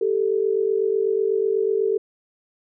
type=tone pair together; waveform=sine; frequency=393.1 / 441.2 Hz; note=G4 / A4; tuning=+5 / +5 cents; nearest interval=major second; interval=200 cents; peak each=-21 dBFS; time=0.01-1.98 s; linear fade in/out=5 ms; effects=none